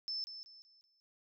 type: tone with echo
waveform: sine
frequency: 5274 Hz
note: E8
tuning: in tune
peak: -36 dBFS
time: 0.08-0.24 s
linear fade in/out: 0 ms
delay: 190 ms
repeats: 4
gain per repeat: -9 dB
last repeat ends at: 1 s
effects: none